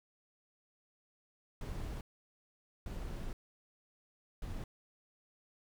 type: noise bursts at uneven times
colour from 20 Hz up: brown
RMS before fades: -41 dBFS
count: 3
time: 1.61-2.01 / 2.86-3.33 / 4.42-4.64 s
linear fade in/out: 2 ms
effects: none